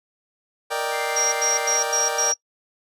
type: chord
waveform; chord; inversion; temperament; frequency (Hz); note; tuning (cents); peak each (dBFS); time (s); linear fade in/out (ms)
25% pulse; Eb major seventh; second; equal; 466.2 / 587.3 / 622.3 / 784; Bb4 / D5 / Eb5 / G5; 0 / 0 / 0 / 0; -25 / -25 / -29 / -24; 0.7-2.33; 20
type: tone with tremolo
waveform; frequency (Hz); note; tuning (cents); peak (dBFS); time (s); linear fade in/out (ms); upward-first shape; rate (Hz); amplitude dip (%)
triangle; 2093; C7; 0; -28; 0.91-1.8; 50; sine; 11; 40
type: tone bursts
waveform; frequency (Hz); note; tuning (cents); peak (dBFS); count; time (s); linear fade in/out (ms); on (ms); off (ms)
sine; 5690; F8; +31; -20; 5; 1.16-2.34; 5; 160; 95
effects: noise-tail reverb RT60 0.1 s tail -21 dB re dry + resampled to 32000 Hz